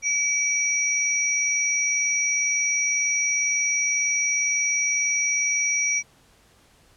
sine tone pair together, 2295 / 5783 Hz, D7 / F#8, -40 / -41 cents, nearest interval octave + major third, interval 1599 cents, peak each -23 dBFS, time 0.02-6.03 s, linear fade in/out 50 ms, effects pink hiss -57 dBFS RMS until 6.96 s + low-pass 11000 Hz 12 dB/octave

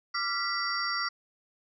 sine tone cluster, 1177 / 1378 / 1967 / 4637 / 5560 Hz, D6 / F6 / B6 / D8 / F8, +3 / -24 / -7 / -23 / -9 cents, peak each -35 / -33 / -35 / -34 / -37 dBFS, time 0.14-1.09 s, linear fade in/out 10 ms, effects none

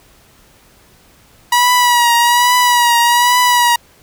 sawtooth tone with vibrato, 966 Hz, B5, 39 cents flat, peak -5 dBFS, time 1.52-3.76 s, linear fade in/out 5 ms, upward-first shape triangle, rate 1.2 Hz, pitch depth 48 cents each way, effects pink hiss -48 dBFS RMS until 4.02 s

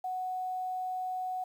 sine tone with quantisation, 740 Hz, F#5, in tune, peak -32 dBFS, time 0.04-1.44 s, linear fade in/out 5 ms, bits 10, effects none

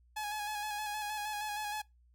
sawtooth tone with vibrato, 841 Hz, G#5, 22 cents sharp, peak -32 dBFS, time 0.16-1.82 s, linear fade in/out 10 ms, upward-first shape square, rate 6.4 Hz, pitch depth 27 cents each way, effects noise-tail reverb RT60 0.2 s tail -24 dB re dry + added 60 Hz sine -62 dBFS peak until 2.14 s

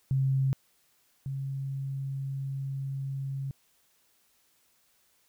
sine tone pair in turn, 134.2 / 136.23 Hz, C3 / C#3, +44 / -30 cents, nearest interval unison, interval 26 cents, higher second, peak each -23 / -31 dBFS, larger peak first, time 0.11-0.53 / 1.26-3.51 s, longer second, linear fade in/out 0 ms, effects white hiss -68 dBFS RMS until 5.28 s

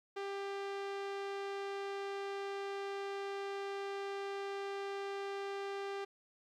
sawtooth tone with low-pass filter, 396.4 Hz, G4, 19 cents sharp, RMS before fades -41 dBFS, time 0.16-6.05 s, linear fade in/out 10 ms, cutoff 4200 Hz, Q 0.63, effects 13-bit

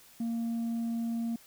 sine tone, 231.1 Hz, A#3, 15 cents flat, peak -27 dBFS, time 0.2-1.36 s, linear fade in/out 5 ms, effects tanh soft clip ceiling -29 dBFS + white hiss -57 dBFS RMS until 1.46 s

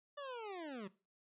25% pulse linear sweep, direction down, 590 to 179.9 Hz, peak -40 dBFS, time 0.17-0.88 s, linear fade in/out 10 ms, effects noise-tail reverb RT60 0.3 s tail -18 dB re dry + resampled to 8000 Hz

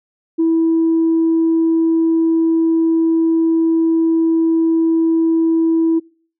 sine tone, 327.3 Hz, E4, 12 cents flat, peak -10 dBFS, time 0.38-6 s, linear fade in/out 20 ms, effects noise-tail reverb RT60 0.5 s tail -26 dB re dry + tanh soft clip ceiling -8 dBFS

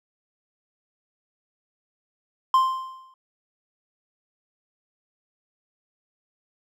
triangle tone with exponential decay, 1046.5 Hz, C6, in tune, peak -11 dBFS, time 2.54-3.14 s, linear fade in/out 2 ms, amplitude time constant 130 ms, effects none

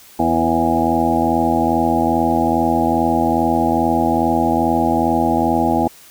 harmonic tone with a mistuned harmonic, 82.41 Hz, E2, in tune, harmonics 1 / 2 / 3 / 4 / 6 / 7 / 8 / 9 / 10, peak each -28 / -27 / -19 / -20 / -26 / -29 / -23 / -23 / -19 dBFS, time 0.19-5.88 s, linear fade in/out 5 ms, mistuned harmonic 7, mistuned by -18 cents, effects white hiss -44 dBFS RMS until 6.1 s

